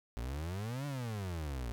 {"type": "exponential two-way sweep", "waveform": "35% pulse", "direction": "up then down", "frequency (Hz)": [55.4, 147.1, 55.4], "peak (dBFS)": -35, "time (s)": [0.17, 1.72], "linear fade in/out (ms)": 0, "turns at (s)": 0.86, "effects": []}